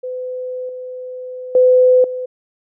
sine tone with level steps, 506 Hz, B4, 42 cents sharp, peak -22 / -26 / -7 / -21 dBFS, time 0.03-2.26 s, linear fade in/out 10 ms, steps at 0.69 / 1.55 / 2.04 s, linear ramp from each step 2 ms, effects none

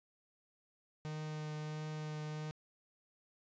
45% pulse tone with vibrato, 153.4 Hz, D#3, 24 cents flat, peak -40 dBFS, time 1.05-2.51 s, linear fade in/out 0 ms, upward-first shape triangle, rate 1.5 Hz, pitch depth 13 cents each way, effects resampled to 16000 Hz

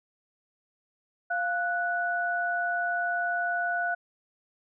sine tone pair together, 698.5 / 1478 Hz, F5 / F#6, 0 / -2 cents, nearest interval octave + minor second, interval 1298 cents, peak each -29 / -28 dBFS, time 1.3-3.95 s, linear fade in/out 10 ms, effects none

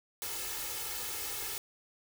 white noise with comb filter, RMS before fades -38 dBFS, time 0.22-1.58 s, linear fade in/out 0 ms, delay 2.3 ms, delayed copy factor +0.9, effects none

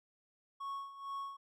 triangle tone with tremolo, 1105 Hz, C#6, 6 cents flat, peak -36 dBFS, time 0.6-1.37 s, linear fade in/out 10 ms, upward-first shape sine, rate 2.2 Hz, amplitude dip 75%, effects none

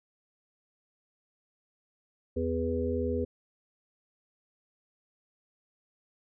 harmonic tone with a mistuned harmonic, 82 Hz, E2, 9 cents flat, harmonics 1 / 3 / 5 / 6, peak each -33 / -33 / -33 / -33 dBFS, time 2.36-3.25 s, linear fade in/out 10 ms, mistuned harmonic 3, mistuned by +29 cents, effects none

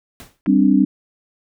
pink noise with exponential decay, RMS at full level -35 dBFS, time 0.2-0.41 s, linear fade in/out 0 ms, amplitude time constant 45 ms
clicks, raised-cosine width 0.5 ms, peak -18 dBFS, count 2, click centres 0.461 / 0.464 s
sine chord, G suspended fourth, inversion none, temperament equal, 196 / 261.6 / 293.7 Hz, G3 / C4 / D4, 0 / 0 / 0 cents, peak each -15 dBFS, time 0.47-0.85 s, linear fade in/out 10 ms
effects none

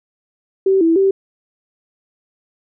sine tone with pitch steps, 384.9 / 329 / 388.1 Hz, G4 / E4 / G4, -32 / -3 / -17 cents, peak -10 dBFS, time 0.66-1.11 s, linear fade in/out 5 ms, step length 150 ms, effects none

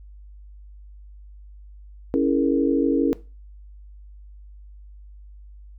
sine chord, A# half-diminished seventh, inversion first, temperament equal with one note detuned, 277.2 / 329.6 / 419.4 / 466.2 Hz, C#4 / E4 / G#4 / A#4, 0 / 0 / +17 / 0 cents, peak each -20 / -23 / -26 / -24 dBFS, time 2.14-3.13 s, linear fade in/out 0 ms, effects noise-tail reverb RT60 0.3 s tail -18 dB re dry + added 50 Hz sine -41 dBFS peak until 5.78 s

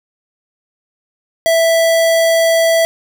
square tone, 659.3 Hz, E5, in tune, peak -10 dBFS, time 1.46-2.85 s, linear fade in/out 0 ms, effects none

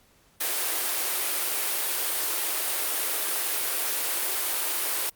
white high-pass noise, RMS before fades -27 dBFS, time 0.4-5.1 s, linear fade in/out 10 ms, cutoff 310 Hz, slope 48 dB/octave, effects pink hiss -61 dBFS RMS until 5.15 s + Opus 48 kbps

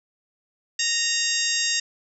harmonic tone with a mistuned harmonic, 928 Hz, A#5, 8 cents flat, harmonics 2 / 3 / 4 / 5 / 6 / 7 / 8, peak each -29 / -29 / -29 / -29 / -29 / -29 / -29 dBFS, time 0.79-1.8 s, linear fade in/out 5 ms, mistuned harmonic 5, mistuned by +57 cents, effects none

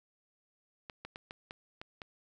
clicks, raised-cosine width 0.3 ms, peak -27 dBFS, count 7, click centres 0.898 / 1.05 / 1.159 / 1.309 / 1.509 / 1.815 / 2.018 s, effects none

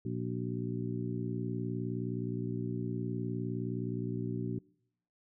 harmonic tone with a mistuned harmonic, 59.4 Hz, A#1, 33 cents sharp, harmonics 2 / 3 / 4 / 5 / 6, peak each -37 / -39 / -40 / -41 / -42 dBFS, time 0.05-4.59 s, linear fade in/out 5 ms, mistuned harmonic 6, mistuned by +92 cents, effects noise-tail reverb RT60 0.8 s tail -26 dB re dry

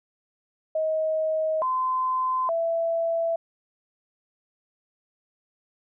sine tone with pitch steps, 631 / 1029 / 665 Hz, D#5 / C6 / E5, +24 / -29 / +15 cents, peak -22 dBFS, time 0.75-3.36 s, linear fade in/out 5 ms, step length 870 ms, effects none

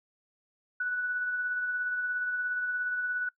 sine tone with tremolo, 1480 Hz, F#6, in tune, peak -27 dBFS, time 0.8-3.29 s, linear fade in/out 5 ms, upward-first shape sine, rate 17 Hz, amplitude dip 30%, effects noise-tail reverb RT60 0.1 s tail -22 dB re dry

